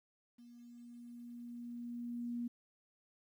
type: tone with level ramp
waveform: sine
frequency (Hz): 238.9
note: A#3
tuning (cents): +43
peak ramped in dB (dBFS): -55 to -36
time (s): 0.38-2.48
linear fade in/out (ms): 10
effects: 12-bit